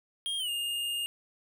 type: tone with pitch glide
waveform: square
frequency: 3231 to 2829 Hz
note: G#7 to F7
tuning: -48 to +22 cents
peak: -31 dBFS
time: 0.26-1.06 s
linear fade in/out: 0 ms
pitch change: -230 cents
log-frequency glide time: 0.38-0.49 s
effects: none